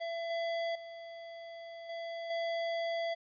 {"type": "tone with level steps", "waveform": "square", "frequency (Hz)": 671, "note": "E5", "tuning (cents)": 31, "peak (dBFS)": [-36, -33, -45, -39, -33], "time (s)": [0, 3.15], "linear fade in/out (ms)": 20, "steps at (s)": [0.3, 0.75, 1.89, 2.3], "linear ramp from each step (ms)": 5, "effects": ["resampled to 11025 Hz", "12-bit"]}